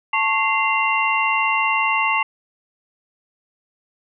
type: tone cluster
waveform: sine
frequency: 884 / 1099 / 2081 / 2758 Hz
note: A5 / C#6 / C7 / F7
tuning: +8 / -15 / -10 / -22 cents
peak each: -22 dBFS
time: 0.13-2.23 s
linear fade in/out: 5 ms
effects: none